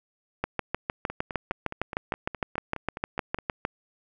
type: two click trains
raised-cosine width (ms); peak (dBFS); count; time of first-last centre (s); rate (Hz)
0.5; -19 / -11; 12 / 22; 1.1-3.387 / 0.44-3.651; 4.81 / 6.54
effects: none